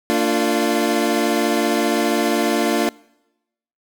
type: chord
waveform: 25% pulse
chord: Bb major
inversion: none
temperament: equal with one note detuned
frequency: 227.9 / 293.7 / 349.2 Hz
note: Bb3 / D4 / F4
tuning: -39 / 0 / 0 cents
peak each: -17 dBFS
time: 0.1-2.89 s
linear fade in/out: 0 ms
effects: noise-tail reverb RT60 0.9 s tail -24 dB re dry